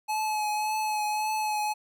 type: tone with vibrato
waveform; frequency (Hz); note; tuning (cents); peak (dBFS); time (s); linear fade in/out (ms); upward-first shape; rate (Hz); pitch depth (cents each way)
square; 854; G#5; +48; -27; 0.08-1.74; 20; triangle; 1.8; 26
effects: none